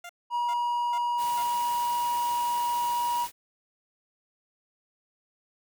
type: tone bursts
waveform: 15% pulse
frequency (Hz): 698.5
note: F5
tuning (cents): 0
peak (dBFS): -33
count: 4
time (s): 0.04-1.426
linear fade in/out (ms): 5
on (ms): 54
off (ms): 390
type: tone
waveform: triangle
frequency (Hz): 959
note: A#5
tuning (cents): +49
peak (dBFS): -23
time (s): 0.3-3.28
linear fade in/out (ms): 50
type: noise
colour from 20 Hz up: white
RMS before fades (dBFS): -40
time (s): 1.17-3.32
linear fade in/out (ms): 50
effects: none